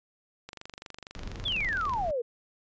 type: click train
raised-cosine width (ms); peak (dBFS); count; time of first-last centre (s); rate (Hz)
0.2; -24; 36; 0.49-1.936; 24.2
type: noise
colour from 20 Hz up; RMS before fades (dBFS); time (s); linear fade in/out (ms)
brown; -39; 1.15-2.11; 2
type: exponential sweep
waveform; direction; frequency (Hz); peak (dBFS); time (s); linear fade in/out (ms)
sine; down; 3564 to 453.8; -27; 1.45-2.22; 10
effects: resampled to 16000 Hz

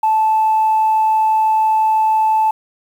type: tone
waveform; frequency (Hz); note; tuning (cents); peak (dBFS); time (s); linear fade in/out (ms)
sine; 874; A5; -12; -10; 0.03-2.51; 5
effects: tanh soft clip ceiling -7 dBFS + 7-bit

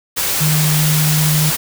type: tone in noise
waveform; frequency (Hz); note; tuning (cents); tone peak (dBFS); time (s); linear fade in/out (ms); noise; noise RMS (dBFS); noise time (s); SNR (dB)
sine; 153.3; D#3; -25; -13; 0.4-1.51; 20; white; -18; 0.16-1.57; +2
effects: none

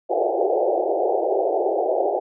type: band-pass noise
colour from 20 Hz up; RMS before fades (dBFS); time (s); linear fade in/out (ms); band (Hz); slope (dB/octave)
pink; -21; 0.09-2.2; 20; 350 to 800; 96
effects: none

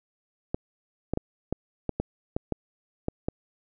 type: clicks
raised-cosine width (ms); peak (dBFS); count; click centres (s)
2; -13; 10; 0.545 / 1.136 / 1.174 / 1.526 / 1.893 / 2 / 2.365 / 2.523 / 3.084 / 3.285
effects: none

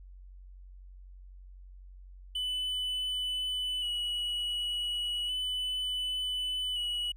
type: tone with vibrato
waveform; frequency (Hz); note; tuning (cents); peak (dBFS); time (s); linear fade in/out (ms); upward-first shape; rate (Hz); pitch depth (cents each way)
triangle; 2963; F#7; +2; -29; 2.35-7.12; 5; square; 0.34; 21
effects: added 46 Hz sine -47 dBFS peak until 7.16 s

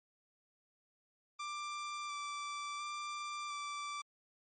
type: tone with vibrato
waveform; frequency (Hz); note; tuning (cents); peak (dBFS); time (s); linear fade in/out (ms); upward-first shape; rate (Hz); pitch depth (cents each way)
sawtooth; 1174.7; D6; 0; -36; 1.39-4.02; 10; square; 0.71; 11
effects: MP3 32 kbps

